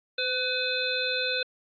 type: harmonic tone with a mistuned harmonic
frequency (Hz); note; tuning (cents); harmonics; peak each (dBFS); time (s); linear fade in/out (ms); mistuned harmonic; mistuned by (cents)
509; C5; -48; 1 / 3 / 5 / 7 / 8; -32 / -32 / -32 / -32 / -32; 0.18-1.43; 5; 3; -30
effects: AAC 48 kbps